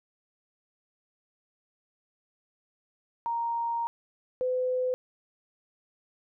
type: tone pair in turn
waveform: sine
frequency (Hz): 932.3 / 506.9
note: A#5 / B4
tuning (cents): 0 / +45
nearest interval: major seventh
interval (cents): 1055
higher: first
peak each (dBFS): -27 / -25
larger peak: second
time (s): 3.26-3.87 / 4.41-4.94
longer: first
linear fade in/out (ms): 0
effects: none